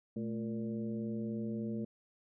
harmonic tone with a mistuned harmonic, 116.54 Hz, A#2, in tune, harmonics 1 / 2 / 3 / 4 / 5, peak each -44 / -36 / -45 / -46 / -51 dBFS, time 0.16-1.85 s, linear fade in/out 5 ms, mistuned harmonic 2, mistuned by -100 cents, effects none

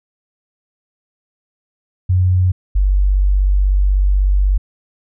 sine tone pair in turn, 91.5 / 48.14 Hz, F#2 / G1, -19 / -31 cents, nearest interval major seventh, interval 1112 cents, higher first, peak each -10 dBFS, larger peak neither, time 2.09-2.52 / 2.75-4.58 s, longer second, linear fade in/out 10 ms, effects none

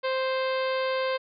harmonic tone, 523.3 Hz, C5, in tune, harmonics 1 / 2 / 3 / 4 / 5 / 6 / 7 / 8 / 9, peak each -26 / -32 / -36 / -38 / -40 / -42 / -43 / -44 / -45 dBFS, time 0.03-1.18 s, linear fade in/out 20 ms, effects none

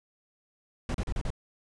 brown noise bursts, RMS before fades -30 dBFS, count 5, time 0.89-1.304 s, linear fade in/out 2 ms, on 54 ms, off 36 ms, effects resampled to 22050 Hz

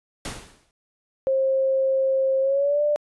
pink noise with exponential decay, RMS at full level -29 dBFS, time 0.25-0.71 s, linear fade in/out 1 ms, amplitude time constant 100 ms
sine tone with pitch glide, 533 to 591.4 Hz, C5 to D5, +32 to +12 cents, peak -18 dBFS, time 1.27-2.96 s, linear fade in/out 0 ms, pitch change +180 cents, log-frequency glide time 2.41-2.82 s
effects resampled to 24000 Hz

